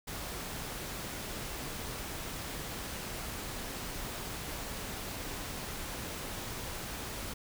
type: noise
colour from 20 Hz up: pink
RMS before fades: -40 dBFS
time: 0.07-7.34 s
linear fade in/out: 10 ms
effects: none